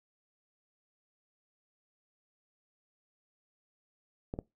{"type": "clicks", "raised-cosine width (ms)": 2, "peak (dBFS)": -22, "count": 2, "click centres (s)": [4.339, 4.389], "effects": ["noise-tail reverb RT60 0.2 s tail -21 dB re dry"]}